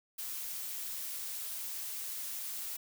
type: noise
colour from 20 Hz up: blue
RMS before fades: -40 dBFS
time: 0.18-2.77 s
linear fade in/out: 10 ms
effects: none